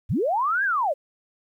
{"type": "linear two-way sweep", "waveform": "sine", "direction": "up then down", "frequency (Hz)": [55, 1674, 509], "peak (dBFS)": -20, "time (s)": [0.09, 0.94], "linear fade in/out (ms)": 20, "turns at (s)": 0.64, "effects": ["10-bit"]}